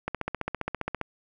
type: click train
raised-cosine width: 0.5 ms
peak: -14 dBFS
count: 15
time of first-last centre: 0.08-1.013 s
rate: 15 Hz
effects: none